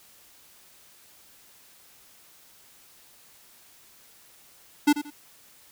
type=tone with echo; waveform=square; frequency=293.6 Hz; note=D4; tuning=in tune; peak=-16 dBFS; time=4.87-4.93 s; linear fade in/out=10 ms; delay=88 ms; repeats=2; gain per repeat=-12 dB; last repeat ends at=5.106 s; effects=white hiss -55 dBFS RMS until 5.71 s